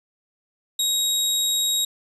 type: tone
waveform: 25% pulse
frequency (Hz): 3794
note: A#7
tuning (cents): +30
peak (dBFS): -16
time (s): 0.79-1.85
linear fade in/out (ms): 5
effects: resampled to 32000 Hz